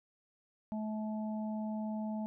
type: harmonic tone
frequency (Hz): 215.8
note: A3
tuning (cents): -33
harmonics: 1 / 3 / 4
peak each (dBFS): -35 / -45 / -47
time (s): 0.72-2.26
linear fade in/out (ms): 0
effects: none